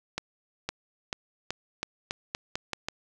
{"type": "accelerating click train", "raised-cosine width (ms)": 0.2, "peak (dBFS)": -13, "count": 10, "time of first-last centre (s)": [0.18, 2.885], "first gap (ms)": 510, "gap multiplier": 0.86, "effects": []}